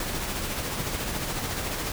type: noise with tremolo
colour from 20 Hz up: pink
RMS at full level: -29 dBFS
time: 0-1.92 s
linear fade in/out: 2 ms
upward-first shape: sine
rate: 14 Hz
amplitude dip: 35%
effects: none